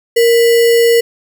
sine tone with sample-and-hold, 466.2 Hz, A#4, in tune, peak -6 dBFS, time 0.16-1.01 s, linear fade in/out 10 ms, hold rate 2450 Hz, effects none

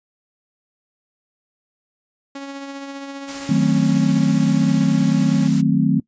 sawtooth tone with tremolo, 276.9 Hz, C#4, 2 cents flat, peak -24 dBFS, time 2.35-5.48 s, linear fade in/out 5 ms, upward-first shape triangle, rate 15 Hz, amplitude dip 40%
white noise, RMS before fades -33 dBFS, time 3.27-5.62 s, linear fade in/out 20 ms
sine chord, D# diminished seventh, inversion none, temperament equal, 155.56 / 185 / 220 / 261.6 Hz, D#3 / F#3 / A3 / C4, 0 / 0 / 0 / 0 cents, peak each -19 dBFS, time 3.49-6 s, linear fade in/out 5 ms
effects noise-tail reverb RT60 0.1 s tail -21 dB re dry + resampled to 16000 Hz

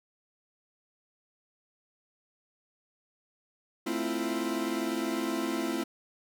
40% pulse chord, F major seventh, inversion first, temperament equal with one note detuned, 221 / 261.6 / 329.6 / 349.2 Hz, A3 / C4 / E4 / F4, +8 / 0 / 0 / 0 cents, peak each -36 / -34 / -32 / -36 dBFS, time 3.86-5.84 s, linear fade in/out 10 ms, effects none

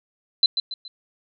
sine tone with echo, 4048 Hz, B7, 42 cents sharp, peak -12 dBFS, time 0.43-0.46 s, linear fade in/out 2 ms, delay 140 ms, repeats 3, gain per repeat -8 dB, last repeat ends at 0.88 s, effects none

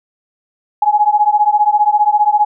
sine beating tone pair, 830.6 / 845.6 Hz, G#5 / G#5, 0 / +31 cents, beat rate 15 Hz, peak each -12 dBFS, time 0.82-2.45 s, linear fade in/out 5 ms, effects none

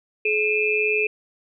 sine tone cluster, 425.4 / 2427 / 2610 Hz, G#4 / D#7 / E7, +42 / -44 / -18 cents, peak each -23 dBFS, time 0.25-1.07 s, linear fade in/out 5 ms, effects none

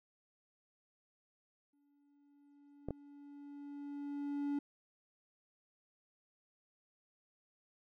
triangle tone with exponential growth, 285.9 Hz, D4, 46 cents flat, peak -31 dBFS, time 1.73-4.59 s, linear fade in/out 5 ms, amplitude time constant 620 ms
clicks, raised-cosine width 2 ms, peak -25 dBFS, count 2, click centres 2.886 / 2.907 s
effects none

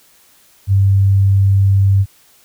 sine tone, 98 Hz, G2, in tune, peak -8 dBFS, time 0.67-2.06 s, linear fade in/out 50 ms, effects white hiss -50 dBFS RMS until 2.44 s

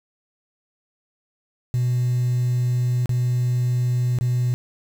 sine tone with dropouts, 123.47 Hz, B2, in tune, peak -16 dBFS, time 1.74-4.54 s, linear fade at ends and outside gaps 0 ms, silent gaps 3.058-3.093 / 4.187-4.21 s, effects tanh soft clip ceiling -16 dBFS + 7-bit

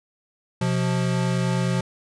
square tone pair together, 126.4 / 176.31 Hz, B2 / F3, +41 / +17 cents, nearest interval tritone, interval 576 cents, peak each -24 dBFS, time 0.61-1.81 s, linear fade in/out 5 ms, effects resampled to 22050 Hz

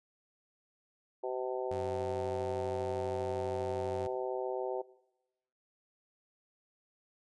harmonic tone, 127.5 Hz, C3, 44 cents flat, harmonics 3 / 4 / 5 / 6 / 7, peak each -37 / -39 / -41 / -43 / -44 dBFS, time 1.23-4.82 s, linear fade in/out 10 ms
sawtooth tone with vibrato, 92.5 Hz, F#2, in tune, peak -37 dBFS, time 1.71-4.07 s, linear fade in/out 0 ms, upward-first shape triangle, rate 13 Hz, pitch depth 8 cents each way
effects noise-tail reverb RT60 0.9 s tail -19 dB re dry + resampled to 22050 Hz

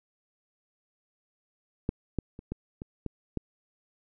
clicks, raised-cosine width 3 ms, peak -14 / -15 / -29 / -20 / -25 / -20 / -17 dBFS, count 7, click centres 1.891 / 2.187 / 2.391 / 2.52 / 2.819 / 3.063 / 3.373 s, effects none

